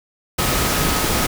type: tone in noise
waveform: sine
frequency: 1269 Hz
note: D#6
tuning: 34 cents sharp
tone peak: -29 dBFS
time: 0.38-1.27 s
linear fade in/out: 10 ms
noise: pink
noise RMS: -19 dBFS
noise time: 0.38-1.27 s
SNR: -13 dB
effects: none